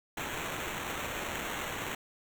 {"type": "noise with sample-and-hold", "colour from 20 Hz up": "violet", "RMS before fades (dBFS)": -37, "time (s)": [0.17, 1.95], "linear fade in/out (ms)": 5, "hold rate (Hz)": 4900, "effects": []}